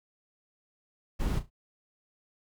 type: noise with echo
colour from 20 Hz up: brown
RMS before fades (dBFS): -28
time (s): 1.19-1.4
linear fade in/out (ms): 20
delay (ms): 34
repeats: 3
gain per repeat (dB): -12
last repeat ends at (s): 1.502
effects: none